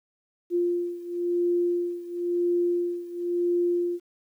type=beating tone pair; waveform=sine; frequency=349.2 / 350.17 Hz; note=F4 / F4; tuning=0 / +5 cents; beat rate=0.97 Hz; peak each=-25 / -28 dBFS; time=0.5-4 s; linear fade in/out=50 ms; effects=10-bit